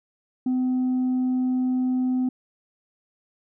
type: tone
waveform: sine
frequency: 254.7 Hz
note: C4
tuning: 46 cents flat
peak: -18 dBFS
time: 0.46-2.29 s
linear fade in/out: 5 ms
effects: tanh soft clip ceiling -19 dBFS